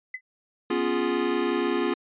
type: tone with exponential decay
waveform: sine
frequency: 2022 Hz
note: B6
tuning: 40 cents sharp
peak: -27 dBFS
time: 0.14-0.21 s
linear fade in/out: 5 ms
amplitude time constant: 15 ms
type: chord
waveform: square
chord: C# dominant seventh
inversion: third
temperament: equal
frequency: 246.9 / 277.2 / 349.2 / 415.3 Hz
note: B3 / C#4 / E#4 / G#4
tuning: 0 / 0 / 0 / 0 cents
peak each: -31 / -31 / -27 / -30 dBFS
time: 0.7-1.94 s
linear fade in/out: 5 ms
effects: resampled to 8000 Hz